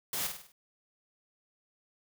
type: noise with echo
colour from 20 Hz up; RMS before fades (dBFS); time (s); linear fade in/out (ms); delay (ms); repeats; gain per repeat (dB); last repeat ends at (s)
white; -34; 0.13-0.27; 2; 50; 5; -6; 0.52
effects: none